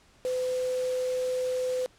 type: tone in noise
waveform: sine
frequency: 507 Hz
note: B4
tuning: 45 cents sharp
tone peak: -26 dBFS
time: 0.25-1.86 s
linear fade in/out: 0 ms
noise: white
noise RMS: -42 dBFS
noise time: 0.25-1.86 s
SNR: +13 dB
effects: pink hiss -60 dBFS RMS until 1.98 s + low-pass 8000 Hz 12 dB/octave